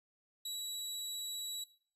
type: tone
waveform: sawtooth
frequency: 3905 Hz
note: B7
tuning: 20 cents flat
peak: -36 dBFS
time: 0.45-1.64 s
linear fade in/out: 5 ms
effects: noise-tail reverb RT60 0.5 s tail -17 dB re dry + resampled to 32000 Hz